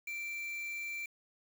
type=tone with quantisation; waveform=triangle; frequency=2349 Hz; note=D7; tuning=in tune; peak=-36 dBFS; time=0.07-1.06 s; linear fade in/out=5 ms; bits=8; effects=none